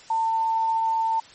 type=tone; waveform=sine; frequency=898 Hz; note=A5; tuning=35 cents sharp; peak=-20 dBFS; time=0.1-1.2 s; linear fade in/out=5 ms; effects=white hiss -48 dBFS RMS until 1.34 s + MP3 32 kbps